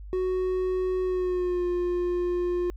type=tone with pitch glide; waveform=triangle; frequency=370 to 354.1 Hz; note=F#4 to F4; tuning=0 to +24 cents; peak=-22 dBFS; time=0.13-2.7 s; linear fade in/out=0 ms; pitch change=-76 cents; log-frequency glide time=1.03-1.66 s; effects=added 50 Hz sine -38 dBFS peak until 2.76 s